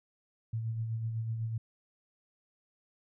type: tone with tremolo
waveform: sine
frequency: 112.9 Hz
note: A2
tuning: 45 cents sharp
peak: -30 dBFS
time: 0.53-1.58 s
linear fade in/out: 5 ms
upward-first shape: sine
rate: 8 Hz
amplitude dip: 40%
effects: none